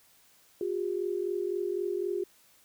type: tone pair together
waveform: sine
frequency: 358.8 / 402.7 Hz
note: F4 / G4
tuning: +47 / +47 cents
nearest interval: major second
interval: 200 cents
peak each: -31 / -32 dBFS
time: 0.61-2.24 s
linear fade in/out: 2 ms
effects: white hiss -62 dBFS RMS until 2.64 s